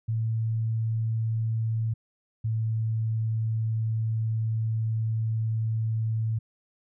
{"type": "tone pair in turn", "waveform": "sine", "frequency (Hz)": [112.2, 111.36], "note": ["A2", "A2"], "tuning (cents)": [34, 21], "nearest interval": "unison", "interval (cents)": 13, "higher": "first", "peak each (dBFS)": -24, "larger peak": "neither", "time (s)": [[0.08, 1.94], [2.44, 6.39]], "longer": "second", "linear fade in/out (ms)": 10, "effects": []}